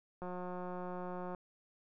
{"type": "click train", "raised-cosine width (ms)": 1, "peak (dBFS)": -30, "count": 204, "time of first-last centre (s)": [0.22, 1.348], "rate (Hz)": 180, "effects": []}